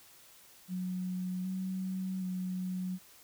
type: tone with pitch steps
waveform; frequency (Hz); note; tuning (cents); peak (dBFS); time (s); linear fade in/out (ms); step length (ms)
sine; 183.2 / 187.7 / 184; F#3 / F#3 / F#3; -17 / +25 / -9; -33; 0.68-2.99; 50; 770
effects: white hiss -58 dBFS RMS until 3.23 s